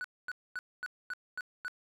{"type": "tone bursts", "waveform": "triangle", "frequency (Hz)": 1480, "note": "F#6", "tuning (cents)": 0, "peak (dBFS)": -33, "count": 7, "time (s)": [0.01, 1.681], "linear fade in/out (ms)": 0, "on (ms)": 33, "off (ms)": 240, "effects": []}